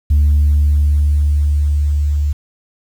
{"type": "tone with level ramp", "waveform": "sine", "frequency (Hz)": 73.42, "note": "D2", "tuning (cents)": 0, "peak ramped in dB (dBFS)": [-6, -12], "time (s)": [0.1, 2.33], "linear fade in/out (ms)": 10, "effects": ["tanh soft clip ceiling -6 dBFS", "7-bit"]}